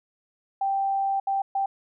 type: tone bursts at uneven times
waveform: sine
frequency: 784 Hz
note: G5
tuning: in tune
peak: -22 dBFS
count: 3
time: 0.61-1.2 / 1.27-1.42 / 1.55-1.66 s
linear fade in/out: 5 ms
effects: none